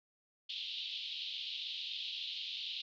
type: band-pass noise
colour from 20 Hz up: white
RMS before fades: -42 dBFS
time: 0.49-2.82 s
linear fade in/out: 10 ms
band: 2900 to 4000 Hz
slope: 48 dB/octave
effects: none